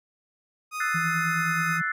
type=tone with pitch glide; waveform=30% pulse; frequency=1244 to 1252.7 Hz; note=D#6 to D#6; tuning=-1 to +11 cents; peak=-27 dBFS; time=0.71-1.81 s; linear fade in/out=50 ms; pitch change=+12 cents; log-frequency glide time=1.02-1.08 s
type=chord; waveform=sine; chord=F# half-diminished seventh; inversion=third; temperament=equal; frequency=1318.5 / 1480 / 1760 / 2093 Hz; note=E6 / F#6 / A6 / C7; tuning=0 / 0 / 0 / 0 cents; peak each=-31 / -29 / -29 / -34 dBFS; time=0.8-1.92 s; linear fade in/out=5 ms
type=tone with tremolo; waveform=sine; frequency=164.9 Hz; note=E3; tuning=1 cent sharp; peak=-27 dBFS; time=0.94-1.82 s; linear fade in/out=10 ms; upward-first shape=sine; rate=9.5 Hz; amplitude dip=55%
effects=none